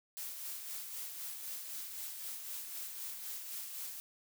blue noise with tremolo, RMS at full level -42 dBFS, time 0.17-4 s, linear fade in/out 0 ms, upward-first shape sine, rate 3.9 Hz, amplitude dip 40%, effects none

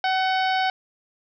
harmonic tone with a mistuned harmonic, 755 Hz, F#5, 35 cents sharp, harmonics 1 / 2 / 3 / 4 / 5 / 6 / 7, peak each -21 / -27 / -31 / -33 / -35 / -37 / -38 dBFS, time 0.04-0.7 s, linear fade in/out 2 ms, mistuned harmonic 3, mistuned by -31 cents, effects none

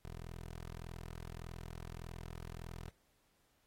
15% pulse tone, 41.69 Hz, E1, 20 cents sharp, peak -39 dBFS, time 0.05-2.89 s, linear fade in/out 0 ms, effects pink hiss -75 dBFS RMS until 3.66 s + AAC 48 kbps

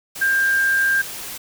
sine tone in noise, 1594 Hz, G6, 28 cents sharp, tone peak -15 dBFS, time 0.21-1.02 s, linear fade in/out 10 ms, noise white, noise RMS -32 dBFS, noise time 0.15-1.38 s, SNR +14 dB, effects none

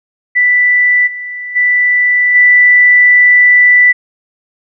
sine tone with level steps, 1977 Hz, B6, 1 cent sharp, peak -6 / -20 / -7 / -3 dBFS, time 0.35-3.93 s, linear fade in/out 20 ms, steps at 1.06 / 1.55 / 2.34 s, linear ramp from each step 20 ms, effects none

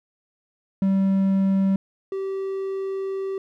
triangle tone pair in turn, 193.5 / 387 Hz, G3 / G4, -22 / -22 cents, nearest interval octave, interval 1200 cents, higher second, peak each -15 / -23 dBFS, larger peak first, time 0.82-1.76 / 2.12-3.38 s, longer second, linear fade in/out 2 ms, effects none

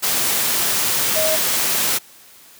sine tone in noise, 630 Hz, D#5, 21 cents sharp, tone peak -19 dBFS, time 1.15-1.37 s, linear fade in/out 20 ms, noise white, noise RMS -19 dBFS, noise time 0.02-1.99 s, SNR -3 dB, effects white hiss -46 dBFS RMS until 2.59 s + high-pass 100 Hz 12 dB/octave

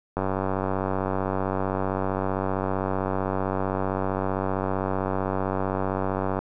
click train, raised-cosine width 1 ms, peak -12 dBFS, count 595, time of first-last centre 0.17-6.39 s, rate 95.5 Hz, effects none

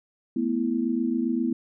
sine chord, A suspended second, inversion none, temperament just, 220 / 247.5 / 330 Hz, A3 / B3 / E4, 0 / +4 / +2 cents, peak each -29 / -25 / -28 dBFS, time 0.36-1.53 s, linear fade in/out 5 ms, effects none

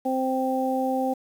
harmonic tone, 261.2 Hz, C4, 3 cents flat, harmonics 1 / 2 / 3, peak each -26 / -27 / -27 dBFS, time 0.05-1.14 s, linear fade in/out 10 ms, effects 8-bit

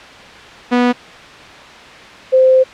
sawtooth / sine tone pair in turn, 245.2 / 519.6 Hz, B3 / C5, -12 / -12 cents, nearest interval octave + minor second, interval 1300 cents, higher second, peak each -6 dBFS, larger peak neither, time 0.71-0.93 / 2.32-2.64 s, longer second, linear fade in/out 20 ms, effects white hiss -35 dBFS RMS until 2.73 s + low-pass 3000 Hz 12 dB/octave

